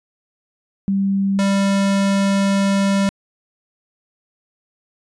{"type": "tone pair in turn", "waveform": ["sine", "square"], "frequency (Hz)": [196, 197.08], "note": ["G3", "G3"], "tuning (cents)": [0, 10], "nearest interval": "unison", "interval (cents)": 10, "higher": "second", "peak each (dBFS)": -15, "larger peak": "neither", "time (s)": [[0.88, 1.39], [1.39, 3.09]], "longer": "second", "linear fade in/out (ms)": 0, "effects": ["resampled to 22050 Hz"]}